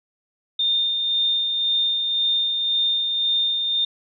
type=tone with tremolo; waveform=sine; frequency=3628 Hz; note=A#7; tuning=48 cents flat; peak=-17 dBFS; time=0.59-3.85 s; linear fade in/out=5 ms; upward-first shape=sine; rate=1.9 Hz; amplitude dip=35%; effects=none